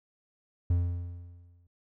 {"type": "tone with exponential decay", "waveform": "triangle", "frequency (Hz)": 87.31, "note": "F2", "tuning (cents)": 0, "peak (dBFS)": -19, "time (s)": [0.7, 1.67], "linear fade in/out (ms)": 5, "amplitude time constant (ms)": 210, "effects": []}